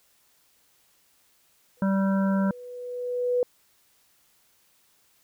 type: tone with exponential growth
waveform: sine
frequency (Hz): 492.5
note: B4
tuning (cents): -5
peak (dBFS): -19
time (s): 1.77-3.43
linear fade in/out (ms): 1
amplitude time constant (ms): 360
type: harmonic tone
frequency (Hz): 194.2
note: G3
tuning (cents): -16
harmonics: 1 / 3 / 5 / 7 / 8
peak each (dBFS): -21 / -31 / -35 / -38 / -39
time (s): 1.82-2.51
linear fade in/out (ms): 2
effects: white hiss -64 dBFS RMS until 5.23 s